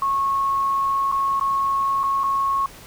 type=tone with dropouts; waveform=sine; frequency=1096 Hz; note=C#6; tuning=20 cents flat; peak=-18 dBFS; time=0.02-2.66 s; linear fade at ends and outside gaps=2 ms; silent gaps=1.116-1.123 / 1.397-1.41 / 2.033-2.037 / 2.235-2.239 s; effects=pink hiss -43 dBFS RMS until 2.86 s